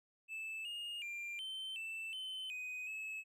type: tone with pitch steps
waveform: triangle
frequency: 2630 / 2845 / 2383 / 3091 / 2656 / 3058 / 2502 / 2589 Hz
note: E7 / F7 / D7 / G7 / E7 / G7 / D#7 / E7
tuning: -5 / +31 / +25 / -25 / +12 / -44 / +9 / -32 cents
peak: -40 dBFS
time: 0.28-3.24 s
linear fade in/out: 50 ms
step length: 370 ms
effects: none